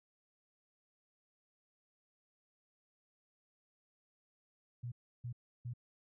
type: tone bursts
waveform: sine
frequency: 120.7 Hz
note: B2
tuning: 39 cents flat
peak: -39 dBFS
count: 3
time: 4.83-5.737 s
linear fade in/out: 10 ms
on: 89 ms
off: 320 ms
effects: none